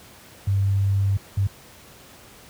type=tone bursts at uneven times; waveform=sine; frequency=98.5 Hz; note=G2; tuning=9 cents sharp; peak=-17 dBFS; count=2; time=0.47-1.17 / 1.37-1.47 s; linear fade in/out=5 ms; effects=pink hiss -47 dBFS RMS until 2.49 s + high-pass 60 Hz 12 dB/octave